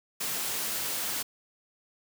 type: high-pass noise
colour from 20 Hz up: white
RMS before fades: -32 dBFS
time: 0.2-1.23 s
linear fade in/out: 10 ms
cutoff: 120 Hz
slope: 12 dB/octave
effects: none